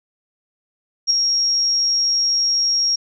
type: tone with ADSR envelope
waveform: sine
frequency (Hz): 5588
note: F8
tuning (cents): 0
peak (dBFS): -10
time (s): 1.07-2.96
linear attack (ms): 34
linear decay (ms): 7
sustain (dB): -5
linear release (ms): 9
effects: none